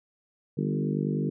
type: harmonic tone with a mistuned harmonic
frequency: 50 Hz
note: G1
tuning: 35 cents sharp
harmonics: 3 / 4 / 5 / 6 / 7 / 8 / 9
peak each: -29 / -31 / -33 / -35 / -36 / -37 / -38 dBFS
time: 0.57-1.3 s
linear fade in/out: 10 ms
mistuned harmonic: 4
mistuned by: -20 cents
effects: none